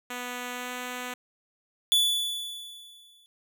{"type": "tone with pitch glide", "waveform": "5% pulse", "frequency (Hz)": [246.9, 248.8], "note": ["B3", "B3"], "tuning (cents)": [0, 13], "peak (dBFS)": -22, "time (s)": [0.1, 1.14], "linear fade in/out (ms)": 5, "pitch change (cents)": 13, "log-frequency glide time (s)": [0.52, 0.71]}
{"type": "tone with exponential decay", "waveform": "45% pulse", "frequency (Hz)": 3455, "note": "A7", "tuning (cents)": -32, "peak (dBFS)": -18, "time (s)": [1.92, 3.26], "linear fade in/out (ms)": 0, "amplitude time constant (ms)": 290}
{"effects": []}